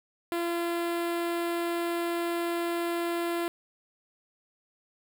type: tone with notch filter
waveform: sawtooth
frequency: 341.8 Hz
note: F4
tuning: 37 cents flat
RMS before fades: -30 dBFS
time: 0.32-3.48 s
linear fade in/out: 0 ms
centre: 6000 Hz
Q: 1.2
effects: none